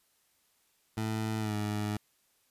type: tone with pitch glide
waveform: 20% pulse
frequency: 110 to 105.03 Hz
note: A2 to G#2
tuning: 0 to +20 cents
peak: -26 dBFS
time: 0.97-1.97 s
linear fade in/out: 5 ms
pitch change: -80 cents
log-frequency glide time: 1.39-1.54 s
effects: white hiss -71 dBFS RMS until 2.5 s + resampled to 32000 Hz